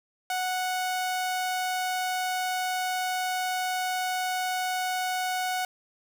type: tone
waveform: sawtooth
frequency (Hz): 738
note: F#5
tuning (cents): -5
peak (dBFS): -23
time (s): 0.3-5.65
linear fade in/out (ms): 2
effects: none